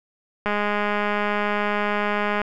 click train, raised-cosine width 0.5 ms, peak -9 dBFS, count 406, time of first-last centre 0.46-2.417 s, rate 207 Hz, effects none

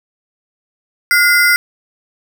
square ring-modulated tone, 1743 Hz, A6, 17 cents flat, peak -6 dBFS, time 1.11-1.56 s, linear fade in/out 0 ms, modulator 311 Hz, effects none

